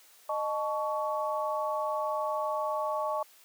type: tone cluster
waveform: sine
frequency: 615 / 868 / 1120 Hz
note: D#5 / A5 / C#6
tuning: -20 / -24 / +18 cents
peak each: -31 / -34 / -33 dBFS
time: 0.29-3.23 s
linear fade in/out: 5 ms
effects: white hiss -58 dBFS RMS until 3.44 s + high-pass 400 Hz 12 dB/octave